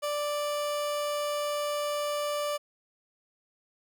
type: tone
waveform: 30% pulse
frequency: 587.3 Hz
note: D5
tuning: in tune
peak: -26 dBFS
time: 0.02-2.58 s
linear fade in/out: 20 ms
effects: none